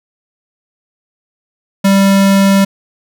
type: tone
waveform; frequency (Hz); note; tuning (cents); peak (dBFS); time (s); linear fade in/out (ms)
square; 196; G3; 0; -7; 1.84-2.65; 10
effects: none